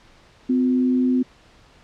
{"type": "tone pair together", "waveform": "sine", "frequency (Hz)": [254.8, 355.2], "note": ["C4", "F4"], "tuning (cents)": [-46, 29], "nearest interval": "tritone", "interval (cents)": 575, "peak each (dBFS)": [-16, -28], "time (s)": [0.49, 1.23], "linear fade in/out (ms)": 10, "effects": ["pink hiss -52 dBFS RMS until 1.83 s", "low-pass 5000 Hz 12 dB/octave"]}